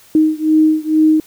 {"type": "beating tone pair", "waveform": "sine", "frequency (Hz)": [311.1, 313.3], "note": ["D#4", "D#4"], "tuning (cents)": [0, 12], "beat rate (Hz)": 2.2, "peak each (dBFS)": [-12, -13], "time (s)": [0.15, 1.2], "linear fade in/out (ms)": 2, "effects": ["white hiss -46 dBFS RMS until 1.26 s"]}